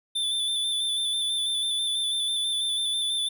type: tone with vibrato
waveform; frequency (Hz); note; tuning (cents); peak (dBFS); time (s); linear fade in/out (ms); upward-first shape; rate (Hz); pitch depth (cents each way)
square; 3520; A7; 0; -25; 0.15-3.29; 10; square; 6.1; 24
effects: none